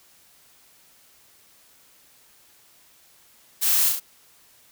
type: noise with echo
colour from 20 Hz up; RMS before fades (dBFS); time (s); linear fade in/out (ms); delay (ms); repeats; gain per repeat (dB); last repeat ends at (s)
blue; -22; 3.61-3.9; 20; 34; 3; -3; 4.002
effects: white hiss -56 dBFS RMS until 4.71 s